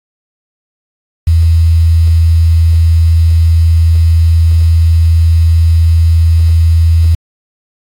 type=tone with quantisation; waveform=sine; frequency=82.41 Hz; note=E2; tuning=in tune; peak=-4 dBFS; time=1.27-7.15 s; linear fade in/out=5 ms; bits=5; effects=AAC 64 kbps